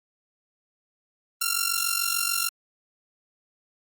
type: ring-modulated tone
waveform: 5% pulse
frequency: 1375 Hz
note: F6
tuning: 27 cents flat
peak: -9 dBFS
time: 1.41-2.49 s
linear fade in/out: 5 ms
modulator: 23.4 Hz
effects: Opus 24 kbps